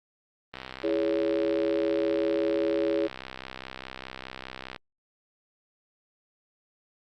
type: click train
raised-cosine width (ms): 0.3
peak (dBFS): -21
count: 275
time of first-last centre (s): 0.54-4.762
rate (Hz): 64.9
type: chord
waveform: sine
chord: C# minor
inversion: first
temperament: equal with one note detuned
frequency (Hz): 329.6 / 415.3 / 558.9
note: E4 / G#4 / C#5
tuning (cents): 0 / 0 / +14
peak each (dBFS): -28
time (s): 0.83-3.08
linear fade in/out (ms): 20
effects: Opus 32 kbps